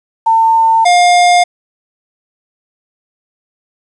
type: tone pair in turn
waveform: sine / square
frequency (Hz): 901 / 708.8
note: A5 / F5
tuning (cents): +41 / +25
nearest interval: major third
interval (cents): 416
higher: first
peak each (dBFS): -6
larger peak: neither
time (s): 0.26-0.85 / 0.85-1.44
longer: neither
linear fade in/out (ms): 10
effects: resampled to 22050 Hz + 7-bit